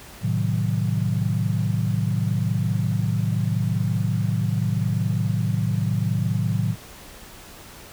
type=chord; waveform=sine; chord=A diminished seventh; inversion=none; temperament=equal; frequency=110 / 130.81 / 155.56 / 185 Hz; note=A2 / C3 / Eb3 / Gb3; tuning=0 / 0 / 0 / 0 cents; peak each=-23 / -27 / -26 / -27 dBFS; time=0.21-6.76 s; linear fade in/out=50 ms; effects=pink hiss -43 dBFS RMS until 7.92 s